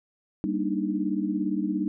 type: chord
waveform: sine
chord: Eb major seventh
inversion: first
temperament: equal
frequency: 196 / 233.1 / 293.7 / 311.1 Hz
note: G3 / Bb3 / D4 / Eb4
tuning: 0 / 0 / 0 / 0 cents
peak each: -29 / -33 / -30 / -29 dBFS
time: 0.44-1.88 s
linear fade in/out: 0 ms
effects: none